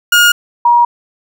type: tone pair in turn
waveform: 30% pulse / sine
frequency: 1428 / 953.1 Hz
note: F6 / A#5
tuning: +38 / +38 cents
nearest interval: perfect fifth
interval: 700 cents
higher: first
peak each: -3 / -5 dBFS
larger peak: first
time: 0.12-0.32 / 0.65-0.85 s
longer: neither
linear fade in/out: 5 ms
effects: none